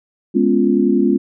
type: chord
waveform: sine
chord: C# dominant seventh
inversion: second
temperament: equal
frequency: 207.7 / 246.9 / 277.2 / 349.2 Hz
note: G#3 / B3 / C#4 / E#4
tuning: 0 / 0 / 0 / 0 cents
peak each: -17 dBFS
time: 0.34-1.18 s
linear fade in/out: 20 ms
effects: none